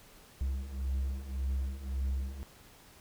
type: beating tone pair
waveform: triangle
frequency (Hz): 65.41 / 67.21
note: C2 / C2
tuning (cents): 0 / +47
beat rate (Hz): 1.8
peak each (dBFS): -35 / -31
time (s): 0.41-2.43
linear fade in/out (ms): 0
effects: pink hiss -57 dBFS RMS until 3 s